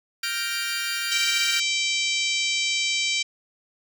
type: chord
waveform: 20% pulse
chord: G minor seventh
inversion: third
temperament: equal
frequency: 1396.9 / 1568 / 1864.7 / 2349 Hz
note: F6 / G6 / Bb6 / D7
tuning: 0 / 0 / 0 / 0 cents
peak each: -26 / -27 / -28 / -25 dBFS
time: 0.23-1.6 s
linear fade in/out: 5 ms
type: harmonic tone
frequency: 778 Hz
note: G5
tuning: 13 cents flat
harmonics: 3 / 4 / 5 / 6 / 7 / 8 / 9 / 10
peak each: -26 / -28 / -30 / -32 / -33 / -34 / -35 / -36 dBFS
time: 1.11-3.23 s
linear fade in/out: 10 ms
effects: none